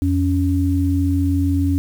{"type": "tone pair together", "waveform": "sine", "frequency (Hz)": [86.56, 279.2], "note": ["F2", "C#4"], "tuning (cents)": [-15, 13], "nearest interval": "octave + minor sixth", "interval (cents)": 2028, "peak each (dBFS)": [-17, -18], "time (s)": [0.02, 1.78], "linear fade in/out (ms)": 0, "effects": ["7-bit"]}